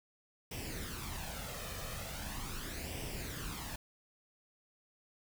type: noise with flanger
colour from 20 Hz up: pink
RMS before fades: -42 dBFS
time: 0.51-3.76 s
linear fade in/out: 5 ms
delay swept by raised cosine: 0.36 to 1.66 ms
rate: 0.4 Hz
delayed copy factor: +0.6
effects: none